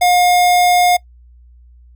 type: tone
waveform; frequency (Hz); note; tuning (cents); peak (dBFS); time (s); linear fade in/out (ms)
square; 714; F5; +38; -10; 0.01-0.97; 10
effects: noise-tail reverb RT60 0.1 s tail -22 dB re dry + added 60 Hz sine -41 dBFS peak until 1.95 s